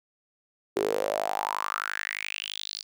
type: tone with high-pass filter sweep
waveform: sawtooth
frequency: 51.5 Hz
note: G#1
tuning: 14 cents flat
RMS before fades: -31 dBFS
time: 0.76-2.83 s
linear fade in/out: 10 ms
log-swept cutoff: 380 to 4700 Hz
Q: 6.7
effects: none